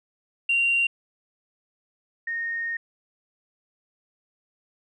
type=tone pair in turn; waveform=sine; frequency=2764 / 1848.4 Hz; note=F7 / A#6; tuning=-19 / -15 cents; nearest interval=perfect fifth; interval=696 cents; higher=first; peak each=-18 / -26 dBFS; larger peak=first; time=0.49-0.87 / 2.27-2.77 s; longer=second; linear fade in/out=5 ms; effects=tanh soft clip ceiling -14 dBFS